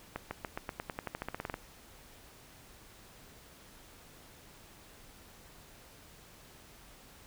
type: accelerating click train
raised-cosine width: 0.5 ms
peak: -21 dBFS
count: 17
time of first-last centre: 0.16-1.541 s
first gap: 150 ms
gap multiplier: 0.92
effects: pink hiss -56 dBFS RMS until 7.26 s